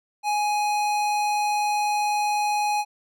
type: tone with hard clipping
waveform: sine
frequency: 834 Hz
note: G#5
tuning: 7 cents sharp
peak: -23 dBFS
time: 0.23-2.85 s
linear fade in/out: 50 ms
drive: 18 dB
effects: none